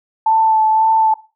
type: tone with vibrato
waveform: sine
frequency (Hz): 880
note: A5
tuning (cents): 0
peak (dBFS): -10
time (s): 0.26-1.14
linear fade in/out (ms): 5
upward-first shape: sine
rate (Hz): 1.9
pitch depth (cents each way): 17
effects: noise-tail reverb RT60 0.3 s tail -17 dB re dry